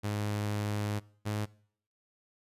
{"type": "tone pair in turn", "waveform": "sawtooth", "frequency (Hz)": [104.1, 105.31], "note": ["G#2", "G#2"], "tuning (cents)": [5, 25], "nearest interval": "unison", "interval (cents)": 20, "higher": "second", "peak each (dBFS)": -27, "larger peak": "neither", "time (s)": [[0.03, 1], [1.25, 1.46]], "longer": "first", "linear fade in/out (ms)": 20, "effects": ["noise-tail reverb RT60 0.6 s tail -23 dB re dry", "resampled to 32000 Hz"]}